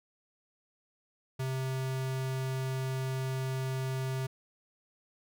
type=tone; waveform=square; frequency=131.5 Hz; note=C3; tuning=9 cents sharp; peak=-32 dBFS; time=1.39-4.27 s; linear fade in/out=10 ms; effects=none